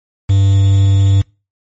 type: tone with quantisation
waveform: triangle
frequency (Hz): 98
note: G2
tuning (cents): 0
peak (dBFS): -5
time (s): 0.29-1.22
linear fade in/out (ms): 10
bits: 5
effects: noise-tail reverb RT60 0.3 s tail -25 dB re dry + MP3 32 kbps